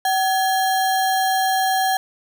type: tone with sample-and-hold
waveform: sine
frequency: 761 Hz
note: F#5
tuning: 48 cents sharp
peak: -16 dBFS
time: 0.05-1.97 s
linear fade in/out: 2 ms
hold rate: 2450 Hz
effects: none